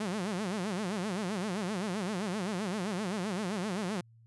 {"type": "tone with vibrato", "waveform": "sawtooth", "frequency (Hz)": 196, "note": "G3", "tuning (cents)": 0, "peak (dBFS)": -28, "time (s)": [0, 4.01], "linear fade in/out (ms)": 5, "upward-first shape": "sine", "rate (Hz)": 7.7, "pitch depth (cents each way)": 210, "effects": ["added 114 Hz sine -56 dBFS peak until 4.26 s", "resampled to 24000 Hz"]}